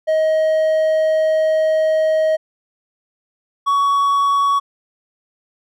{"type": "tone pair in turn", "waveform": "triangle", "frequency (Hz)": [630, 1122.5], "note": ["D#5", "C#6"], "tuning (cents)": [21, 21], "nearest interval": "minor seventh", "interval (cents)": 1000, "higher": "second", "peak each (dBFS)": -11, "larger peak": "neither", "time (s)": [[0.07, 2.37], [3.66, 4.6]], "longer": "first", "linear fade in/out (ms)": 20, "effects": []}